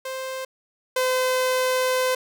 sawtooth tone pair in turn, 523.3 / 511.9 Hz, C5 / C5, 0 / -38 cents, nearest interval unison, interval 38 cents, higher first, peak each -25 / -16 dBFS, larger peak second, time 0.05-0.45 / 0.96-2.15 s, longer second, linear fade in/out 5 ms, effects none

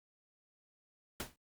pink noise with exponential decay, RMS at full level -36 dBFS, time 1.2-1.36 s, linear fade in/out 1 ms, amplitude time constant 34 ms, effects Opus 48 kbps

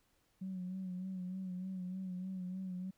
sine tone with vibrato, 185.2 Hz, F#3, 2 cents sharp, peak -38 dBFS, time 0.41-2.91 s, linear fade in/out 10 ms, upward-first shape sine, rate 3.3 Hz, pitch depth 45 cents each way, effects tanh soft clip ceiling -34 dBFS + pink hiss -75 dBFS RMS until 2.97 s

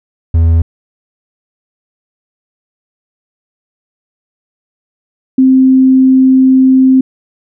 triangle / sine tone pair in turn, 82.41 / 261.6 Hz, E2 / C4, 0 / 0 cents, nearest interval octave + minor sixth, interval 2000 cents, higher second, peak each -3 dBFS, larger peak neither, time 0.34-0.62 / 5.38-7.01 s, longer second, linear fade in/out 5 ms, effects none

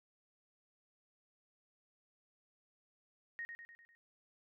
sine tone with echo, 1864.7 Hz, A#6, in tune, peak -40 dBFS, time 3.39-3.45 s, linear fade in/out 0 ms, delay 100 ms, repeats 5, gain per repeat -5 dB, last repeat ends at 3.95 s, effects none

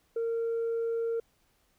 sine tone, 460 Hz, A#4, 23 cents flat, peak -26 dBFS, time 0.16-1.2 s, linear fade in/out 5 ms, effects tanh soft clip ceiling -26 dBFS + pink hiss -70 dBFS RMS until 1.78 s

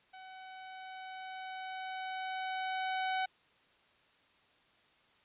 sawtooth tone with level ramp, 753 Hz, F#5, 30 cents sharp, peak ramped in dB -45 to -27 dBFS, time 0.13-3.26 s, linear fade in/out 10 ms, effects white hiss -67 dBFS RMS until 5.24 s + resampled to 8000 Hz

